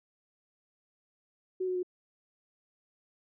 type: tone with pitch steps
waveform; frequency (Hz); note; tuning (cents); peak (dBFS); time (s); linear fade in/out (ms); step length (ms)
sine; 372 / 366.9 / 361.8; F#4 / F#4 / F#4; +9 / -15 / -39; -29; 1.6-1.831; 10; 77
effects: none